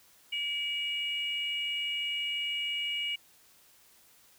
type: tone pair together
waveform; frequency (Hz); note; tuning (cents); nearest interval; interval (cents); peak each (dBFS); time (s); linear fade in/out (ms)
sine; 2297 / 2883; D7 / F#7; -39 / -46; major third; 393; -34 / -31; 0.32-3.16; 10
effects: tanh soft clip ceiling -24 dBFS + white hiss -61 dBFS RMS until 4.38 s